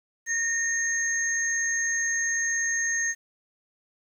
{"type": "tone pair together", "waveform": "sine", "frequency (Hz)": [1838, 6419], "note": ["A#6", "G8"], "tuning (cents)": [-25, 40], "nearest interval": "octave + minor seventh", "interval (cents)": 2165, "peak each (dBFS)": [-26, -27], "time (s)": [0.26, 3.15], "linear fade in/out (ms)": 50, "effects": ["9-bit"]}